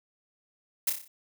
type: noise with echo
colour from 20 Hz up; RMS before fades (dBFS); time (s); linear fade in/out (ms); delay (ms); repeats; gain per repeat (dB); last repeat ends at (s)
blue; -25; 0.87-0.9; 5; 30; 6; -5; 1.08
effects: none